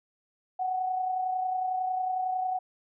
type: tone pair together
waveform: sine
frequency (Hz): 742 / 773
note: F#5 / G5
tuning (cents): +5 / -24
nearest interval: minor second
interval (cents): 71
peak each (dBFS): -27 / -38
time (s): 0.59-2.59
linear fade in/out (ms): 10
effects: none